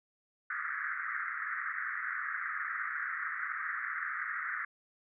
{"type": "band-pass noise", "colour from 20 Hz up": "white", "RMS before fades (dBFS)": -37, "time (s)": [0.5, 4.65], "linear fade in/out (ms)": 5, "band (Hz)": [1200, 2000], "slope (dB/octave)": 96, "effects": []}